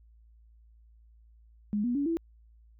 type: tone with pitch steps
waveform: sine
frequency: 207.7 / 242.8 / 283.7 / 331.6 Hz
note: G#3 / B3 / C#4 / E4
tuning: 0 / -29 / +40 / +10 cents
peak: -26 dBFS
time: 1.73-2.17 s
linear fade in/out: 0 ms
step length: 110 ms
effects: added 56 Hz sine -55 dBFS peak until 2.79 s